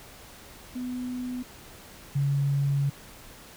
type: tone pair in turn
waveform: sine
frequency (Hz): 250 / 140.31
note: B3 / C#3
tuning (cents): +21 / +21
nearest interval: minor seventh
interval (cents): 1000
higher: first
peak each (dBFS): -30 / -22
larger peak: second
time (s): 0.75-1.43 / 2.15-2.9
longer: second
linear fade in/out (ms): 10
effects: pink hiss -48 dBFS RMS until 3.56 s